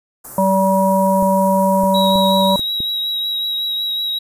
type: band-stop noise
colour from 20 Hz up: white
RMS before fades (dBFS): -32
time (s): 0.24-2.61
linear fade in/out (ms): 10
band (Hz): 1300 to 7900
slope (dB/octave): 24
type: harmonic tone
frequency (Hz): 192.1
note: G3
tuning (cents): -35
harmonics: 1 / 3 / 5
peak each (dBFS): -16 / -16 / -16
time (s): 0.38-2.56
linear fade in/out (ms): 2
type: clicks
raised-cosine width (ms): 3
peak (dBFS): -16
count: 5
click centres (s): 1.226 / 1.836 / 2.157 / 2.594 / 2.804
type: tone with vibrato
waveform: triangle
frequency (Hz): 3848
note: B7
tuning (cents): -46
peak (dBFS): -17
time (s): 1.94-4.19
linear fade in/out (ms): 10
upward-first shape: triangle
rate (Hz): 5.4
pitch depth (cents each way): 21
effects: resampled to 32000 Hz